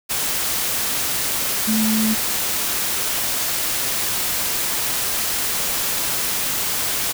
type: tone in noise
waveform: sine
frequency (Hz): 218.7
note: A3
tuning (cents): -10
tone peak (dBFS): -17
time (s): 1.67-2.15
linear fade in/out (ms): 20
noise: white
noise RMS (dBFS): -22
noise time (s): 0.09-7.13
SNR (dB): +2
effects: none